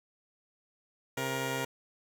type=tone pair together; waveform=10% pulse; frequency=133.4 / 472 Hz; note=C3 / A#4; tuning=+34 / +22 cents; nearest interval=octave + minor seventh; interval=2188 cents; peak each=-26 dBFS; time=1.17-1.65 s; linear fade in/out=5 ms; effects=none